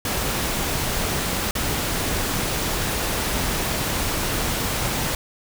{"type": "noise with dropouts", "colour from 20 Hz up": "pink", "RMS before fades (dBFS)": -24, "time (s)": [0.05, 5.15], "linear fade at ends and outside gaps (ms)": 2, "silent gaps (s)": [1.51, 1.552], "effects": []}